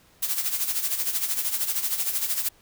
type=noise with tremolo; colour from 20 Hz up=blue; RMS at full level=-24 dBFS; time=0.22-2.49 s; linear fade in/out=10 ms; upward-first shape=sine; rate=13 Hz; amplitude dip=65%; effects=pink hiss -58 dBFS RMS until 2.61 s